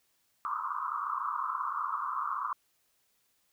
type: band-pass noise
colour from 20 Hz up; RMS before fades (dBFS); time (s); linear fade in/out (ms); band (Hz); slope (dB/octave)
white; -34; 0.45-2.53; 0; 1000 to 1300; 96
effects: white hiss -73 dBFS RMS until 3.52 s